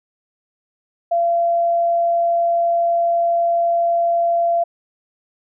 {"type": "tone", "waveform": "sine", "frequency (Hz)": 683, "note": "F5", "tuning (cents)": -39, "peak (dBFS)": -14, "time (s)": [1.11, 4.64], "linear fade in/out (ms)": 10, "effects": []}